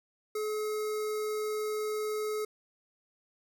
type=tone with notch filter; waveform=square; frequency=427.1 Hz; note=G#4; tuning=48 cents sharp; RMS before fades=-33 dBFS; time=0.35-2.45 s; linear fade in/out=5 ms; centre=3000 Hz; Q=1.6; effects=none